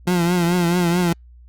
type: tone with vibrato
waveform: 30% pulse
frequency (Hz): 174.61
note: F3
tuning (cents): 0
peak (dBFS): -13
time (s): 0.07-1.13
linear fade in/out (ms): 5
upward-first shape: triangle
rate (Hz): 4.6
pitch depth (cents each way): 75
effects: added 60 Hz sine -42 dBFS peak until 1.48 s + Opus 48 kbps